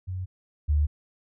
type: tone pair in turn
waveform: sine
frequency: 92.5 / 74.28 Hz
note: F#2 / D2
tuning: 0 / +20 cents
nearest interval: major third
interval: 380 cents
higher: first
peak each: -29 / -19 dBFS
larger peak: second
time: 0.07-0.26 / 0.68-0.87 s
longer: neither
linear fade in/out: 20 ms
effects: none